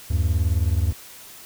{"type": "beating tone pair", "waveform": "triangle", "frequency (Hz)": [76.4, 95.4], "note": ["D#2", "G2"], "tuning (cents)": [-31, -47], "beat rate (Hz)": 19, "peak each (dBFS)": [-18, -20], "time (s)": [0.1, 0.93], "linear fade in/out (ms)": 10, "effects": ["white hiss -43 dBFS RMS until 1.45 s"]}